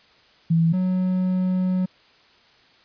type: tone pair in turn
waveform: sine / triangle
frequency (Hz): 164.81 / 184.46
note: E3 / F#3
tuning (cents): 0 / -5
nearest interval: major second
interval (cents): 195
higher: second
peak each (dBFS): -15 / -17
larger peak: first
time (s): 0.5-0.73 / 0.73-1.86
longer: second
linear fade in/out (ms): 10
effects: white hiss -55 dBFS RMS until 2.84 s + resampled to 11025 Hz